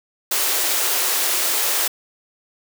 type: high-pass noise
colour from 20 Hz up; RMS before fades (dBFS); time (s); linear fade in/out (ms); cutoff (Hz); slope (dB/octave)
white; -20; 0.31-1.88; 5; 310; 96
effects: none